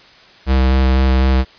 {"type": "tone with vibrato", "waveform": "square", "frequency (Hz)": 65.41, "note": "C2", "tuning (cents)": 0, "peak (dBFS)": -11, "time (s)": [0.46, 1.45], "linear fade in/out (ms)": 50, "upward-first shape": "square", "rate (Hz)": 4, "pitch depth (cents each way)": 11, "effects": ["white hiss -44 dBFS RMS until 1.58 s", "resampled to 11025 Hz"]}